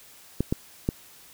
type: clicks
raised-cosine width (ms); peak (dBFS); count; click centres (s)
3; -10; 3; 0.406 / 0.525 / 0.889
effects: white hiss -51 dBFS RMS until 1.33 s